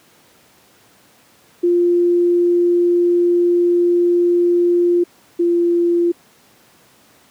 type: tone pair in turn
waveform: sine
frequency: 349.2 / 344.6 Hz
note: F4 / F4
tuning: 0 / -23 cents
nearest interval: unison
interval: 23 cents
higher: first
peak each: -11 / -12 dBFS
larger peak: first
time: 1.63-5.04 / 5.39-6.12 s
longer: first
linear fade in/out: 10 ms
effects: pink hiss -51 dBFS RMS until 7.3 s + high-pass 150 Hz 12 dB/octave